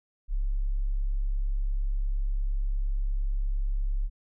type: tone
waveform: sine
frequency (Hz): 34.3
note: C#1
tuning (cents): -17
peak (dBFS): -24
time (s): 0.28-4.1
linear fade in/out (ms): 50
effects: none